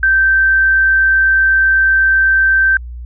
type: tone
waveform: sine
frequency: 1558 Hz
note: G6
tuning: 11 cents flat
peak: -8 dBFS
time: 0.03-2.77 s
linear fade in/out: 2 ms
effects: added 60 Hz sine -25 dBFS peak until 3.05 s